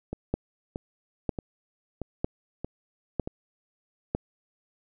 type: two click trains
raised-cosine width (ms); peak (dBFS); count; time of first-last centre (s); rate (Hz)
2; -19 / -12; 6 / 5; 0.13-3.275 / 0.34-4.15; 1.59 / 1.05
effects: none